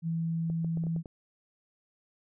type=tone; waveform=sine; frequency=164.81 Hz; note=E3; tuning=in tune; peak=-28 dBFS; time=0.02-1.03 s; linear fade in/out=50 ms
type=clicks; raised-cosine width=2 ms; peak=-30 dBFS; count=7; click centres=0.5 / 0.646 / 0.773 / 0.838 / 0.868 / 0.963 / 1.058 s
effects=none